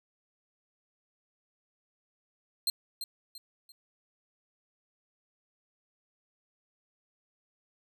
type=tone with echo; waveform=sawtooth; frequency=4171 Hz; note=C8; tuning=6 cents flat; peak=-23 dBFS; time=2.67-2.7 s; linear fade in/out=2 ms; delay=340 ms; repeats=3; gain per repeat=-9 dB; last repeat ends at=3.72 s; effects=none